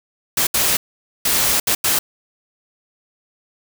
white noise bursts at uneven times, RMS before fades -17 dBFS, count 5, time 0.37-0.47 / 0.54-0.77 / 1.25-1.6 / 1.67-1.75 / 1.84-1.99 s, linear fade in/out 5 ms, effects none

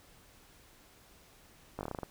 slowing click train, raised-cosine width 1 ms, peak -23 dBFS, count 9, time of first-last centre 1.79-2.032 s, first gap 19 ms, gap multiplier 1.13, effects pink hiss -60 dBFS RMS until 2.1 s

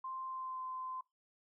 sine tone with pitch glide, 1046.5 to 1032.7 Hz, C6 to C6, 0 to -23 cents, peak -40 dBFS, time 0.04-1.01 s, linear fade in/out 5 ms, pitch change -23 cents, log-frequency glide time 0.26-0.62 s, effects noise-tail reverb RT60 0.2 s tail -21 dB re dry

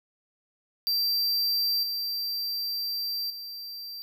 square tone with level steps, 4700 Hz, D8, 1 cent sharp, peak -24 / -29 / -37 dBFS, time 0.87-4.02 s, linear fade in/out 0 ms, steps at 1.83 / 3.3 s, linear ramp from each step 2 ms, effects none

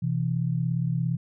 sine tone pair together, 127.48 / 164.81 Hz, C3 / E3, -45 / 0 cents, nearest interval major third, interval 445 cents, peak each -26 dBFS, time 0.02-1.17 s, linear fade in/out 10 ms, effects none

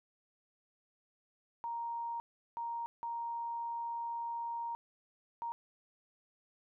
sine tone bursts at uneven times, 934 Hz, A#5, 3 cents sharp, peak -36 dBFS, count 4, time 1.64-2.2 / 2.57-2.86 / 3.03-4.75 / 5.42-5.52 s, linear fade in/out 0 ms, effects none

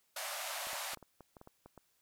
pink band-pass noise, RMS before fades -41 dBFS, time 0.16-0.95 s, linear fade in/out 5 ms, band 560 to 15000 Hz, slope 96 dB/octave
clicks, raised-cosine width 1 ms, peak -38 dBFS, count 11, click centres 0.67 / 0.732 / 0.935 / 0.973 / 1.027 / 1.207 / 1.368 / 1.414 / 1.474 / 1.66 / 1.777 s
effects white hiss -75 dBFS RMS until 2.01 s

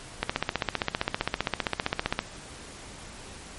click train, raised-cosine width 0.3 ms, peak -8 dBFS, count 31, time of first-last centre 0.23-2.191 s, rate 15.3 Hz, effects pink hiss -44 dBFS RMS until 3.58 s + MP3 48 kbps

